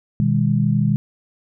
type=chord; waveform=sine; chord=G# minor; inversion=first; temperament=equal with one note detuned; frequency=123.47 / 155.56 / 202.8 Hz; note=B2 / D#3 / G#3; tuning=0 / 0 / -41 cents; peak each=-19 dBFS; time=0.2-0.96 s; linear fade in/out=0 ms; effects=none